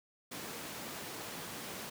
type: high-pass noise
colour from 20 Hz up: pink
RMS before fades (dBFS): -44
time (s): 0.31-1.9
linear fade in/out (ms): 10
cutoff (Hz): 170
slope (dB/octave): 12
effects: none